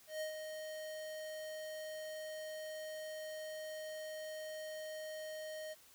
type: tone with ADSR envelope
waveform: square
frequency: 622.3 Hz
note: D#5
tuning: in tune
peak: -38 dBFS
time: 0.07-5.75 s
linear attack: 140 ms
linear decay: 110 ms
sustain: -6 dB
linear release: 28 ms
effects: white hiss -63 dBFS RMS until 5.94 s